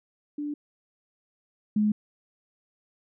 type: tone pair in turn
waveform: sine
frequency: 293.7 / 211.1 Hz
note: D4 / G#3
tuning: 0 / +29 cents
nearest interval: tritone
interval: 571 cents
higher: first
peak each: -29 / -20 dBFS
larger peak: second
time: 0.38-0.54 / 1.76-1.92 s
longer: neither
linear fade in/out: 5 ms
effects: none